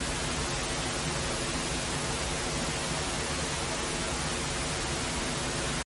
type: noise with comb filter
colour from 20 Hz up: pink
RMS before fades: -30 dBFS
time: 0-5.83 s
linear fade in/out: 10 ms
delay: 10 ms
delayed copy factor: -0.7
effects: high-pass 60 Hz 12 dB/octave + MP3 48 kbps